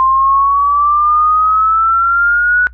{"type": "exponential sweep", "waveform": "sine", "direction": "up", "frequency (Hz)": [1046.5, 1480], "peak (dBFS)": -8, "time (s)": [0, 2.67], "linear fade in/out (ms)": 0, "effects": ["noise-tail reverb RT60 0.1 s tail -20 dB re dry", "added 60 Hz sine -33 dBFS peak until 2.73 s"]}